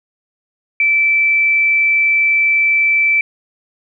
sine tone, 2324 Hz, D7, 19 cents flat, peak -10 dBFS, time 0.8-3.21 s, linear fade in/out 2 ms, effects none

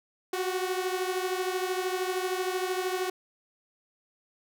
sawtooth beating tone pair, 365.9 / 378.9 Hz, F#4 / F#4, -19 / +41 cents, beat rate 13 Hz, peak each -26 / -29 dBFS, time 0.33-3.1 s, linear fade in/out 5 ms, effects none

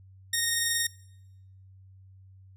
10% pulse tone with amplitude modulation, 1855 Hz, A#6, 9 cents flat, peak -15 dBFS, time 0.33-0.87 s, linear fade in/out 5 ms, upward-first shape sine, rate 21.3 Hz, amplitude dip 25%, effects noise-tail reverb RT60 0.9 s tail -24 dB re dry + added 95 Hz sine -50 dBFS peak until 2.56 s

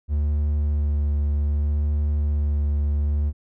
triangle tone with vibrato, 73.42 Hz, D2, in tune, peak -17 dBFS, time 0.08-3.33 s, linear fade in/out 50 ms, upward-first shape sine, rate 0.65 Hz, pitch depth 15 cents each way, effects none

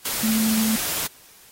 sine tone in noise, 220 Hz, A3, in tune, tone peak -19 dBFS, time 0.23-0.76 s, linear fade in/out 5 ms, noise white, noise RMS -26 dBFS, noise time 0.05-1.07 s, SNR +4 dB, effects white hiss -50 dBFS RMS until 1.51 s + AAC 48 kbps

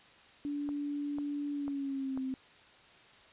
sine tone with pitch glide, 289.1 to 262.1 Hz, D4 to C4, -27 to +3 cents, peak -33 dBFS, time 0.45-2.34 s, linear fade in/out 0 ms, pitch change -170 cents, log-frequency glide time 1.52-2.22 s
click train, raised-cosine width 1 ms, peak -31 dBFS, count 4, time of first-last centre 0.69-2.175 s, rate 2.02 Hz
effects white hiss -58 dBFS RMS until 3.32 s + resampled to 8000 Hz

